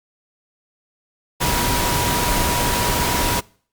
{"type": "tone in noise", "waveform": "sine", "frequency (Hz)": 964, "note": "B5", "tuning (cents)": -42, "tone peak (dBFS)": -24, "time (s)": [1.4, 3.41], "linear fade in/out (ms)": 20, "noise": "pink", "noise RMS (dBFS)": -20, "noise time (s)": [1.4, 3.41], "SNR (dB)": -7, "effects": ["noise-tail reverb RT60 0.5 s tail -25 dB re dry", "Opus 48 kbps"]}